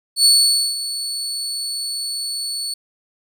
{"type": "tone with ADSR envelope", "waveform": "30% pulse", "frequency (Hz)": 4435, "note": "C#8", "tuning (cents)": 0, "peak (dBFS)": -6, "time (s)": [0.16, 2.74], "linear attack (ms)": 90, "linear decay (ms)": 500, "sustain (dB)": -14, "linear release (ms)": 4, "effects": []}